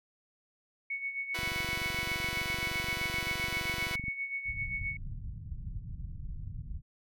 sine tone with tremolo, 2217 Hz, C#7, in tune, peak -31 dBFS, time 0.9-4.97 s, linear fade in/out 5 ms, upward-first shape sine, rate 7.6 Hz, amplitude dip 65%
5% pulse chord, E suspended second, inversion none, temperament just, 329.6 / 370.8 / 494.4 Hz, E4 / F#4 / B4, 0 / +4 / +2 cents, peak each -30 dBFS, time 1.34-3.96 s, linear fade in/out 10 ms
click train, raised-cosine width 5 ms, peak -28 dBFS, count 64, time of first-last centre 1.39-4.082 s, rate 23.4 Hz
pink low-pass noise, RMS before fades -40 dBFS, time 4.45-6.82 s, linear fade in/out 50 ms, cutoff 140 Hz, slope 24 dB/octave
effects none

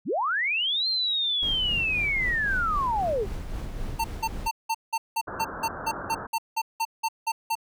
sine linear two-way sweep, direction up then down, 123.47 to 4206 to 355.9 Hz, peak -23 dBFS, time 0.05-3.27 s, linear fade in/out 50 ms, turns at 0.88 s
brown noise with tremolo, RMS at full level -32 dBFS, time 1.42-4.48 s, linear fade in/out 10 ms, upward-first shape sine, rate 3.8 Hz, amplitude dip 35%
square tone bursts, 901 Hz, A5, 41 cents sharp, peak -24 dBFS, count 16, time 3.99-7.554 s, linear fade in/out 10 ms, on 54 ms, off 180 ms
white low-pass noise, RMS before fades -36 dBFS, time 5.27-6.27 s, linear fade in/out 10 ms, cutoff 1600 Hz, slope 96 dB/octave
effects none

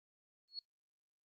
sine tone with exponential growth, 4345 Hz, C#8, 35 cents flat, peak -37 dBFS, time 0.48-0.59 s, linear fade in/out 2 ms, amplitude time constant 23 ms, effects noise-tail reverb RT60 0.1 s tail -21 dB re dry + Opus 24 kbps

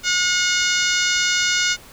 harmonic tone with a mistuned harmonic, 722 Hz, F#5, 43 cents flat, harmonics 2 / 3 / 4 / 5 / 6 / 7 / 8 / 9 / 10, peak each -22 / -24 / -25 / -26 / -27 / -27 / -28 / -29 / -29 dBFS, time 0.03-1.77 s, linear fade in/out 50 ms, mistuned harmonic 8, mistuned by +28 cents, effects pink hiss -44 dBFS RMS until 1.92 s

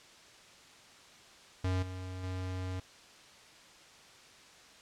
square tone with level steps, 92.5 Hz, F#2, in tune, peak -30 / -40 / -36 dBFS, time 1.64-2.8 s, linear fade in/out 5 ms, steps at 1.82 / 2.23 s, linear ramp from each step 10 ms, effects white hiss -56 dBFS RMS until 4.81 s + low-pass 6000 Hz 12 dB/octave

